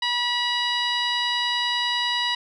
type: tone with low-pass filter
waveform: 15% pulse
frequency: 970 Hz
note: B5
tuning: 31 cents flat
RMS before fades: -24 dBFS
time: 0.02-2.35 s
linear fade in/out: 5 ms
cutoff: 4400 Hz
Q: 2.6
effects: none